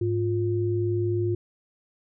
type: tone pair together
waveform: sine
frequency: 105.2 / 351.7 Hz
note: G#2 / F4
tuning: +23 / +12 cents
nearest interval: octave + major sixth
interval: 2089 cents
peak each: -25 dBFS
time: 0.01-1.35 s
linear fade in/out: 5 ms
effects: none